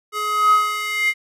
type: tone with high-pass filter sweep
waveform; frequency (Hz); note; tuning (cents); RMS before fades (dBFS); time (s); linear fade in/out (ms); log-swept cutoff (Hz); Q
square; 421.4; G#4; +25; -19; 0.12-1.14; 50; 890 to 2200; 9.4
effects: resampled to 32000 Hz